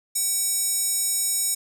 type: tone with high-pass filter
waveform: square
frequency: 765 Hz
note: G5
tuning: 42 cents flat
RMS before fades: -24 dBFS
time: 0.15-1.55 s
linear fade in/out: 10 ms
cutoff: 7800 Hz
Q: 3.2
effects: none